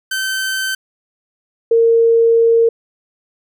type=tone pair in turn; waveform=sawtooth / sine; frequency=1542 / 459.6 Hz; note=G6 / A#4; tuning=-29 / -25 cents; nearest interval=octave + major sixth; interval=2096 cents; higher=first; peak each=-14 / -8 dBFS; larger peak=second; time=0.11-0.75 / 1.71-2.69 s; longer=second; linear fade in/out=5 ms; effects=none